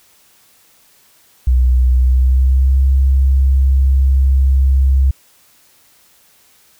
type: tone with pitch glide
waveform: sine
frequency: 62.7 to 66.81 Hz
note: B1 to C2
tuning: +27 to +37 cents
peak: -8 dBFS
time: 1.47-5.11 s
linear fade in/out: 5 ms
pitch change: +110 cents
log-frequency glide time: 1.92-2.82 s
effects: white hiss -51 dBFS RMS until 6.79 s